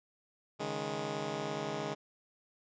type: chord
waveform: 10% pulse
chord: C# suspended second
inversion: none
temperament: just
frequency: 138.59 / 155.92 / 207.9 Hz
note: C#3 / D#3 / G#3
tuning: 0 / +4 / +2 cents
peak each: -33 / -32 / -32 dBFS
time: 0.59-1.95 s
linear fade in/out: 20 ms
effects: resampled to 16000 Hz